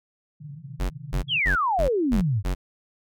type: band-pass noise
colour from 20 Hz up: white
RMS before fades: -39 dBFS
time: 0.4-1.4 s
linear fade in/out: 5 ms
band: 120 to 160 Hz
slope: 96 dB/octave
type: tone bursts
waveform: square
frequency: 46.25 Hz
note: F#1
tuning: in tune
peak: -23 dBFS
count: 6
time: 0.79-2.55 s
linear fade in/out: 20 ms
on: 110 ms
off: 220 ms
type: exponential sweep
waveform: sine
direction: down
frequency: 3417 to 91.5 Hz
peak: -20 dBFS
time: 1.28-2.43 s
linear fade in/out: 50 ms
effects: none